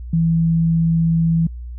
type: tone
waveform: sine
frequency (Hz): 164.81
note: E3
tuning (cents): 0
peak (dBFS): -13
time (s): 0.13-1.47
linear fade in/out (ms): 5
effects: added 60 Hz sine -28 dBFS peak until 1.78 s